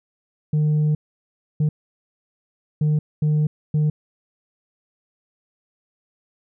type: tone bursts at uneven times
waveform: sine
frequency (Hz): 151.7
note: D#3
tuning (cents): -44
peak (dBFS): -13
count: 5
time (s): 0.53-0.95 / 1.6-1.69 / 2.81-2.99 / 3.22-3.47 / 3.74-3.9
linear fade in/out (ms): 5
effects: tanh soft clip ceiling -15 dBFS